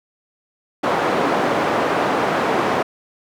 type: band-pass noise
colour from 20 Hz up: white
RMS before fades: -19 dBFS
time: 0.83-2.83 s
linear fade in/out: 10 ms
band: 210 to 960 Hz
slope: 12 dB/octave
effects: none